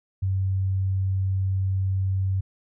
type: tone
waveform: sine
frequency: 95.5 Hz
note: G2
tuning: 45 cents flat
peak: -21 dBFS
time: 0.22-2.41 s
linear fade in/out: 10 ms
effects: none